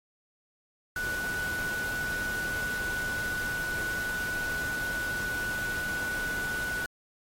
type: tone in noise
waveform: sine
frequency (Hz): 1480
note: F#6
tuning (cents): 0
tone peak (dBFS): -30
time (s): 0.96-6.86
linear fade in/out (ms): 2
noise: pink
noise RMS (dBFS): -39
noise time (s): 0.96-6.86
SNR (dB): +6
effects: AAC 48 kbps